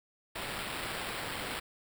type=noise with sample-and-hold; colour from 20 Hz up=white; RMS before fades=-38 dBFS; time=0.35-1.6 s; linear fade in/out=10 ms; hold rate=6300 Hz; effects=none